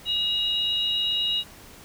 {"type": "tone pair together", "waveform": "sine", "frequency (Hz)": [2865, 3823], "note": ["F7", "A#7"], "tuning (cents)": [44, 43], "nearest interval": "perfect fourth", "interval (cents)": 499, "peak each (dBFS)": -25, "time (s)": [0.05, 1.44], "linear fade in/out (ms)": 50, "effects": ["pink hiss -47 dBFS RMS until 1.84 s"]}